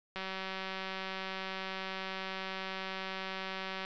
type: click train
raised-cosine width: 0.3 ms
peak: -23 dBFS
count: 702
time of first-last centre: 0.16-3.849 s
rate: 190 Hz
effects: resampled to 16000 Hz